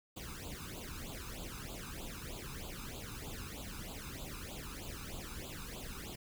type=noise with flanger; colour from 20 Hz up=pink; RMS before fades=-45 dBFS; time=0.16-6.16 s; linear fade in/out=10 ms; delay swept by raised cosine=0.26 to 0.81 ms; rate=3.2 Hz; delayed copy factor=+0.9; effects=none